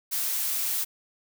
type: noise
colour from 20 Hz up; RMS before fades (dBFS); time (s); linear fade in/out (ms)
blue; -28; 0.11-0.85; 20
effects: none